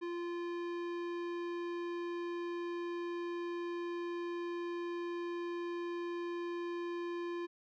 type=tone with tanh clipping; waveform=sine; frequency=346 Hz; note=F4; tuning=16 cents flat; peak=-39 dBFS; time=0.01-7.47 s; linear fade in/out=20 ms; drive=17 dB; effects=none